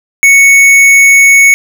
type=tone with tanh clipping; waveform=sine; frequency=2217 Hz; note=C#7; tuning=in tune; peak=-3 dBFS; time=0.23-1.54 s; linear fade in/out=0 ms; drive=15 dB; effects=none